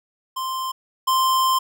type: tone pair in turn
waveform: square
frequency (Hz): 1045 / 1045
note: C6 / C6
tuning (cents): -2 / -2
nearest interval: unison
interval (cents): 0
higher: neither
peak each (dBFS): -25 / -17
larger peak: second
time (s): 0.36-0.72 / 1.07-1.59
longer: second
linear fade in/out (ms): 10
effects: none